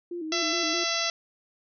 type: tone with vibrato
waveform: sine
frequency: 330.9 Hz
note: E4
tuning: 7 cents sharp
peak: -31 dBFS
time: 0.11-0.84 s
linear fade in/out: 5 ms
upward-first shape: square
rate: 4.8 Hz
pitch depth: 87 cents each way
type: harmonic tone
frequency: 671 Hz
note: E5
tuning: 31 cents sharp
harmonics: 1 / 2 / 3 / 4 / 5 / 6 / 7 / 8 / 9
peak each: -34 / -34 / -34 / -34 / -34 / -34 / -34 / -34 / -34 dBFS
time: 0.32-1.1 s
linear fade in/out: 2 ms
effects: none